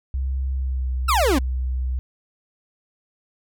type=tone with pitch glide; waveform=sine; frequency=66 to 63.57 Hz; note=C2 to C2; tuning=+16 to -49 cents; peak=-21 dBFS; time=0.14-1.99 s; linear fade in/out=0 ms; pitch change=-65 cents; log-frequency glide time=0.54-0.91 s
type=exponential sweep; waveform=40% pulse; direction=down; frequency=1400 to 241.3 Hz; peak=-16 dBFS; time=1.08-1.39 s; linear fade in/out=10 ms
effects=none